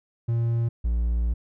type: tone pair in turn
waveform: triangle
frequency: 116.54 / 58.09 Hz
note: A#2 / A#1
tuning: 0 / -5 cents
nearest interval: octave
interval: 1205 cents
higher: first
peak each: -19 dBFS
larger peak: neither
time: 0.28-0.69 / 0.84-1.34 s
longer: second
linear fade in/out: 10 ms
effects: none